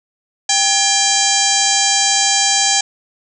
harmonic tone with a mistuned harmonic, 794 Hz, G5, 22 cents sharp, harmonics 1 / 2 / 3 / 4 / 5 / 6 / 7 / 8 / 9 / 10, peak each -20 / -24 / -25 / -21 / -22 / -21 / -22 / -19 / -19 / -24 dBFS, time 0.49-2.81 s, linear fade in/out 5 ms, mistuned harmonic 2, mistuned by +120 cents, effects none

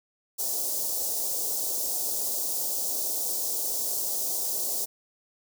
white band-stop noise, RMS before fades -29 dBFS, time 0.38-4.86 s, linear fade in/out 20 ms, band 700 to 5200 Hz, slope 24 dB/octave, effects high-pass 400 Hz 12 dB/octave

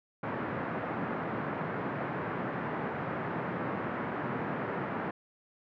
pink band-pass noise, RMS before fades -35 dBFS, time 0.23-5.11 s, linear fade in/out 5 ms, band 130 to 1800 Hz, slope 24 dB/octave, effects none

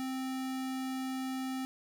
square tone, 261.6 Hz, C4, in tune, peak -35 dBFS, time 0-1.65 s, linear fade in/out 0 ms, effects none

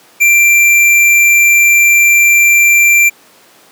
sine tone with tanh clipping, 2360 Hz, D7, 8 cents sharp, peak -6 dBFS, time 0.2-3.1 s, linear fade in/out 20 ms, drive 18 dB, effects pink hiss -43 dBFS RMS until 3.71 s + high-pass 300 Hz 12 dB/octave

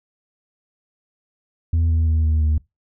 sine tone with pitch steps, 82.5 / 81.04 / 79.6 / 78.19 / 76.8 Hz, E2 / E2 / D#2 / D#2 / D#2, +2 / -29 / +40 / +9 / -22 cents, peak -12 dBFS, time 1.73-2.58 s, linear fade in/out 5 ms, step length 170 ms, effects noise-tail reverb RT60 0.2 s tail -25 dB re dry + tanh soft clip ceiling -14 dBFS

